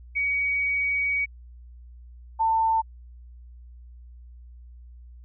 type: tone pair in turn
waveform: sine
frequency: 2257 / 894.7 Hz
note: C#7 / A5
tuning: +31 / +29 cents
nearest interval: octave + major third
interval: 1602 cents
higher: first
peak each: -22 / -19 dBFS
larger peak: second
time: 0.15-1.26 / 2.39-2.82 s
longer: first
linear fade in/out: 20 ms
effects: added 60 Hz sine -43 dBFS peak until 5.24 s